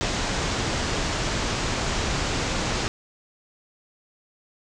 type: low-pass noise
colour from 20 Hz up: pink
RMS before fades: -26 dBFS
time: 0.01-2.88 s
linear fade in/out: 0 ms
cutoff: 7500 Hz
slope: 48 dB/octave
effects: none